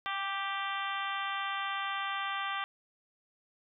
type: harmonic tone with a mistuned harmonic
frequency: 392 Hz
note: G4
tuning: in tune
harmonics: 2 / 3 / 4 / 5 / 6 / 7 / 8 / 9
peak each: -40 / -36 / -40 / -41 / -45 / -45 / -43 / -46 dBFS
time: 0.06-2.64 s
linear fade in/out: 0 ms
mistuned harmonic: 2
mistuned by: +16 cents
effects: none